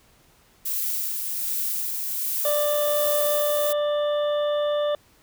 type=noise with tremolo; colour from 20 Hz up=violet; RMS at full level=-26 dBFS; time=0.65-3.73 s; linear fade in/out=10 ms; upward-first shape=sine; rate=1.3 Hz; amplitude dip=30%
type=harmonic tone; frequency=590 Hz; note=D5; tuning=8 cents sharp; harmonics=1 / 2 / 3 / 5 / 6; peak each=-21 / -33 / -41 / -43 / -37 dBFS; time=2.45-4.95 s; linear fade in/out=2 ms
effects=pink hiss -58 dBFS RMS until 5.22 s